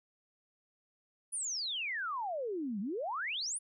sine exponential two-way sweep, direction down then up, 10240 to 187.6 to 10240 Hz, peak -34 dBFS, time 1.32-3.59 s, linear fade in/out 20 ms, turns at 2.8 s, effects none

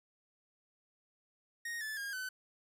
45% pulse tone with pitch steps, 1864.7 / 1739.8 / 1623.3 / 1514.6 Hz, A#6 / A6 / G#6 / F#6, 0 / -20 / -40 / +40 cents, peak -38 dBFS, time 1.65-2.29 s, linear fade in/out 5 ms, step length 160 ms, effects none

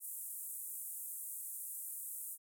pink band-pass noise, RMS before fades -45 dBFS, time 0-2.38 s, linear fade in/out 50 ms, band 8300 to 16000 Hz, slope 48 dB/octave, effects none

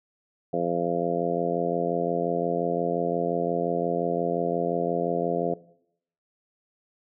harmonic tone, 85.7 Hz, F2, 32 cents flat, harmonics 2 / 3 / 4 / 5 / 6 / 7 / 8, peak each -33 / -34 / -33 / -30 / -30 / -34 / -30 dBFS, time 0.53-5.54 s, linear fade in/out 5 ms, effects noise-tail reverb RT60 0.7 s tail -18 dB re dry

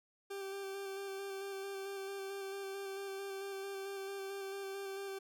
40% pulse tone with vibrato, 392 Hz, G4, in tune, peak -40 dBFS, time 0.3-5.19 s, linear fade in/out 10 ms, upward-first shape square, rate 4.5 Hz, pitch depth 15 cents each way, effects none

